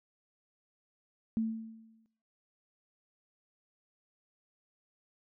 sine tone with exponential decay, 223.4 Hz, A3, 27 cents sharp, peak -26 dBFS, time 1.37-2.06 s, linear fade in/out 0 ms, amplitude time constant 150 ms, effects noise-tail reverb RT60 0.9 s tail -23 dB re dry

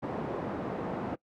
pink band-pass noise, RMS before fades -35 dBFS, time 0.02-1.16 s, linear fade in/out 20 ms, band 180 to 830 Hz, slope 12 dB/octave, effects noise-tail reverb RT60 0.1 s tail -22 dB re dry

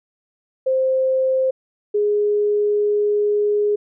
sine tone pair in turn, 523.3 / 415.3 Hz, C5 / G#4, 0 / 0 cents, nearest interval major third, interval 400 cents, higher first, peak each -15 / -15 dBFS, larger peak neither, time 0.66-1.51 / 1.94-3.76 s, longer second, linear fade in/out 10 ms, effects none

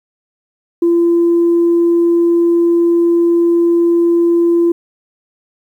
sine tone, 341 Hz, F4, 41 cents flat, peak -7 dBFS, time 0.82-4.72 s, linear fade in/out 5 ms, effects tanh soft clip ceiling -5 dBFS + 8-bit

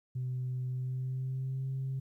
sine tone with pitch glide, 127.1 to 133.19 Hz, C3 to C3, -50 to +31 cents, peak -31 dBFS, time 0.15-2 s, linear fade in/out 10 ms, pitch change +81 cents, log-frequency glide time 0.68-1.68 s, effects tanh soft clip ceiling -29 dBFS + 12-bit

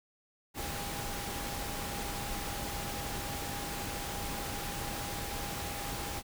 sine tone in noise, 810 Hz, G#5, 43 cents flat, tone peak -44 dBFS, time 0.54-6.23 s, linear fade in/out 50 ms, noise pink, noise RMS -38 dBFS, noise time 0.54-6.23 s, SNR -9 dB, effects none

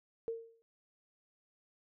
sine tone with exponential decay, 457 Hz, A#4, 34 cents flat, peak -32 dBFS, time 0.28-0.62 s, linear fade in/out 0 ms, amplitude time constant 73 ms, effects none

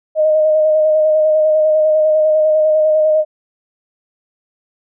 sine tone with vibrato, 620 Hz, D#5, 6 cents flat, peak -9 dBFS, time 0.15-3.25 s, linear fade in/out 50 ms, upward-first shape square, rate 10 Hz, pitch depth 17 cents each way, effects none

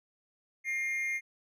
triangle tone with amplitude modulation, 2119 Hz, C7, 21 cents sharp, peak -26 dBFS, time 0.64-1.21 s, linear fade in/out 50 ms, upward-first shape sine, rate 289 Hz, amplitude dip 55%, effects none

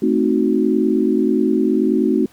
sine chord, A diminished seventh, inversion none, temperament equal, 220 / 261.6 / 311.1 / 370 Hz, A3 / C4 / Eb4 / Gb4, 0 / 0 / 0 / 0 cents, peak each -19 dBFS, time 0.02-2.26 s, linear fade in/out 5 ms, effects pink hiss -51 dBFS RMS until 2.32 s

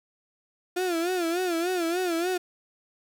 35% pulse tone with vibrato, 349.2 Hz, F4, in tune, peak -23 dBFS, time 0.76-2.38 s, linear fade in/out 10 ms, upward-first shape sine, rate 3.4 Hz, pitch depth 110 cents each way, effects none

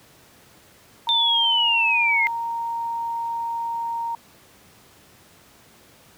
sine tone, 928 Hz, A#5, 8 cents flat, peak -24 dBFS, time 1.07-4.15 s, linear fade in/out 2 ms
sine linear sweep, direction down, 3600 to 2088 Hz, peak -17 dBFS, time 1.09-2.27 s, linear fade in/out 0 ms
effects pink hiss -52 dBFS RMS until 6.17 s + high-pass 80 Hz 12 dB/octave

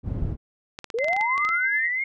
white low-pass noise, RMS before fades -27 dBFS, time 0.03-0.37 s, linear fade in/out 50 ms, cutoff 130 Hz, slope 12 dB/octave
clicks, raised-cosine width 0.2 ms, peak -18 dBFS, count 12, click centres 0.789 / 0.843 / 0.902 / 0.987 / 1.044 / 1.084 / 1.132 / 1.165 / 1.211 / 1.379 / 1.45 / 1.49 s
sine linear sweep, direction up, 428.4 to 2170 Hz, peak -23 dBFS, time 0.94-2.04 s, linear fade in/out 5 ms
sine tone with tremolo, 2064 Hz, C7, 24 cents flat, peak -21 dBFS, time 0.98-1.9 s, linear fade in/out 50 ms, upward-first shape triangle, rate 9.3 Hz, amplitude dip 50%
effects none

